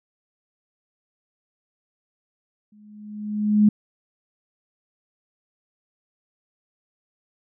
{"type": "tone with exponential growth", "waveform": "sine", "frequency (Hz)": 210.1, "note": "G#3", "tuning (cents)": 20, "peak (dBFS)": -10, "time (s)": [2.72, 3.69], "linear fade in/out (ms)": 5, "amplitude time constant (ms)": 210, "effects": []}